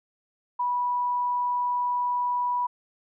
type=tone; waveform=sine; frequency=980 Hz; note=B5; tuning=14 cents flat; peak=-23 dBFS; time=0.59-2.67 s; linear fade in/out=10 ms; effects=none